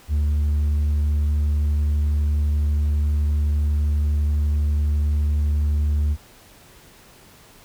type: tone with hard clipping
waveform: triangle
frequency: 74 Hz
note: D2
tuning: 14 cents sharp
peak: -16 dBFS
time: 0.08-6.17 s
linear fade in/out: 50 ms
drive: 1 dB
effects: pink hiss -49 dBFS RMS until 7.64 s